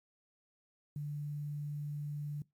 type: tone with quantisation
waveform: sine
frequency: 146.83 Hz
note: D3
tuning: in tune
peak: -36 dBFS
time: 0.96-2.42 s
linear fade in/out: 2 ms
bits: 11
effects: noise-tail reverb RT60 0.2 s tail -22 dB re dry + MP3 96 kbps